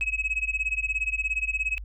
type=tone with tremolo; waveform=sine; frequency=2558 Hz; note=D#7; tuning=47 cents sharp; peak=-20 dBFS; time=0.01-1.78 s; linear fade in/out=0 ms; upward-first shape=sine; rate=17 Hz; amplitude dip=95%; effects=tanh soft clip ceiling -20 dBFS + added 50 Hz sine -35 dBFS peak until 1.84 s